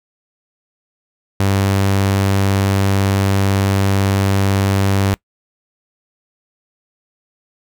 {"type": "tone", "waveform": "sawtooth", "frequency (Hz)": 98, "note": "G2", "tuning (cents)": 0, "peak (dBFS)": -9, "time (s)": [1.4, 5.14], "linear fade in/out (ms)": 0, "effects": ["noise-tail reverb RT60 0.1 s tail -23 dB re dry"]}